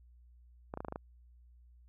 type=clicks; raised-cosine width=1 ms; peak=-25 dBFS; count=7; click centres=0.739 / 0.774 / 0.805 / 0.848 / 0.884 / 0.924 / 0.959 s; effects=added 60 Hz sine -57 dBFS peak until 1.88 s